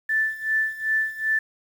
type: tone with tremolo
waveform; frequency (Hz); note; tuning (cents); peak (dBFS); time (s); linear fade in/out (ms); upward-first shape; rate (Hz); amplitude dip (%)
sine; 1760; A6; 0; -18; 0.09-1.39; 5; sine; 2.6; 85
effects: 8-bit